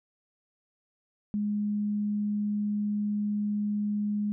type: tone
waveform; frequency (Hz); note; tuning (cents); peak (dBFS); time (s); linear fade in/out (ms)
sine; 207.7; G#3; 0; -26; 1.34-4.32; 0
effects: none